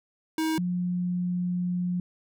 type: tone pair in turn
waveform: square / sine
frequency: 317.9 / 178.42 Hz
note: D#4 / F3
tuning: +37 / +37 cents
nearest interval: minor seventh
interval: 1000 cents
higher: first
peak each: -25 dBFS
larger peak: neither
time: 0.38-0.58 / 0.58-2 s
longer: second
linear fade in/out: 2 ms
effects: none